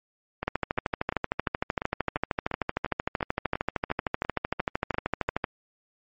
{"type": "two click trains", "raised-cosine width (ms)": 0.5, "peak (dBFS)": [-15, -10], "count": [15, 66], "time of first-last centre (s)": [[0.43, 5.291], [0.48, 5.442]], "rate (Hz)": [2.88, 13.1], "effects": ["MP3 32 kbps"]}